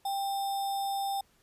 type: tone with sample-and-hold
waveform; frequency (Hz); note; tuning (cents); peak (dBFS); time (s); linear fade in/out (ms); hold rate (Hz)
sine; 790; G5; +13; -29; 0.05-1.21; 5; 4410
effects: pink hiss -67 dBFS RMS until 1.42 s + resampled to 32000 Hz